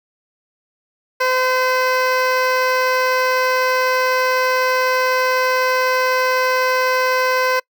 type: tone with notch filter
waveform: 15% pulse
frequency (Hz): 512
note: C5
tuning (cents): -38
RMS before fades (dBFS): -17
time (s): 1.2-7.6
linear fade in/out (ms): 10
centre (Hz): 9600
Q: 0.67
effects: noise-tail reverb RT60 0.1 s tail -26 dB re dry